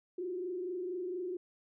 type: tone with frequency modulation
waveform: sine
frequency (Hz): 361.6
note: F#4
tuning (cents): -40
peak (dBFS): -35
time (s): 0.18-1.37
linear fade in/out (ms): 5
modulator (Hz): 24.3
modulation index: 0.75
effects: none